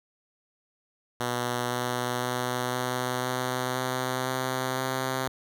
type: tone with pitch steps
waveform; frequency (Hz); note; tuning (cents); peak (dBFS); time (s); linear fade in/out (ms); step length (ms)
5% pulse; 122.4 / 123.54 / 124.68 / 125.84 / 127.01 / 128.19 / 129.38 / 130.58; B2 / B2 / B2 / B2 / B2 / C3 / C3 / C3; -15 / +1 / +17 / +33 / +49 / -35 / -19 / -3; -16; 1.2-5.28; 5; 510
effects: none